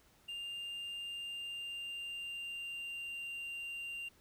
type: tone with pitch glide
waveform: triangle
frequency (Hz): 2800 to 2779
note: F7 to F7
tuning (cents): +4 to -9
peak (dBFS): -39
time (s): 0.28-4.09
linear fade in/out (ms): 10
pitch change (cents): -13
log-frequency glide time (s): 1.07-3.29
effects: pink hiss -67 dBFS RMS until 4.2 s